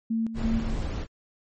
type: tone with tremolo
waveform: sine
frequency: 225.6 Hz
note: A3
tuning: 44 cents sharp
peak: -23 dBFS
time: 0.1-0.75 s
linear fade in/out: 10 ms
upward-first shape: square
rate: 3 Hz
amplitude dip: 65%
type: noise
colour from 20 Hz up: brown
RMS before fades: -29 dBFS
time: 0.34-1.07 s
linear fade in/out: 50 ms
effects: MP3 32 kbps